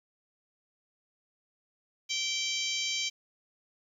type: harmonic tone with a mistuned harmonic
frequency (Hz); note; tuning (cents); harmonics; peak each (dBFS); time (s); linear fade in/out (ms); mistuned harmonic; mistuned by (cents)
784; G5; 0; 3 / 4 / 5 / 6 / 7 / 8 / 9; -36 / -34 / -38 / -39 / -39 / -38 / -44; 2.09-3.1; 20; 3; -23
effects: 10-bit